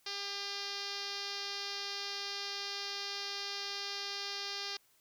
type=tone with low-pass filter; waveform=5% pulse; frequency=400.3 Hz; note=G4; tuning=36 cents sharp; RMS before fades=-40 dBFS; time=0.06-4.77 s; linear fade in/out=5 ms; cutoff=5000 Hz; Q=3.7; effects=white hiss -69 dBFS RMS until 5 s